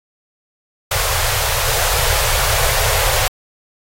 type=band-stop noise; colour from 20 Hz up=pink; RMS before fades=-17 dBFS; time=0.91-3.28 s; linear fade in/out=5 ms; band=130 to 450 Hz; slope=48 dB/octave; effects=AAC 48 kbps